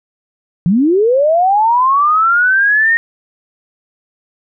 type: linear sweep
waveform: sine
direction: up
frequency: 159.5 to 1864.7 Hz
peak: -8 dBFS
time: 0.66-2.97 s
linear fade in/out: 0 ms
effects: none